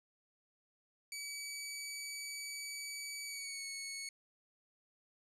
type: tone with pitch glide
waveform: 15% pulse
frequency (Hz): 2284 to 2205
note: D7 to C#7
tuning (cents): -49 to -10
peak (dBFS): -35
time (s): 1.12-4.09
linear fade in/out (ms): 2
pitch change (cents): -61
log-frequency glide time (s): 3.25-3.66
effects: resampled to 32000 Hz